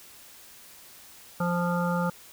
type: harmonic tone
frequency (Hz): 174.61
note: F3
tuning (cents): 0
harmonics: 1 / 3 / 5 / 7 / 8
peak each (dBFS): -26 / -31 / -33 / -34 / -35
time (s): 1.4-2.1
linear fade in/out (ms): 5
effects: white hiss -50 dBFS RMS until 2.32 s